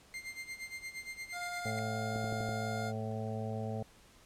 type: tone with tremolo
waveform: 40% pulse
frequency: 2099 Hz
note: C7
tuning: 5 cents sharp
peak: -38 dBFS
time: 0.14-1.79 s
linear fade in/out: 0 ms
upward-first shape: sine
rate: 8.6 Hz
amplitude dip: 80%
type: tone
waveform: 25% pulse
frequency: 706 Hz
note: F5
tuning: 19 cents sharp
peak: -35 dBFS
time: 1.32-2.93 s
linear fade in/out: 50 ms
type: harmonic tone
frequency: 110 Hz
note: A2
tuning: in tune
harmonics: 1 / 2 / 4 / 5 / 6 / 7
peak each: -38 / -41 / -44 / -45 / -46 / -46 dBFS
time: 1.65-3.83 s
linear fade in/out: 5 ms
type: click train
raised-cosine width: 2 ms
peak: -29 dBFS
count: 5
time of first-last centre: 2.16-2.491 s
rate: 12.1 Hz
effects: pink hiss -61 dBFS RMS until 4.25 s + low-pass 11000 Hz 12 dB/octave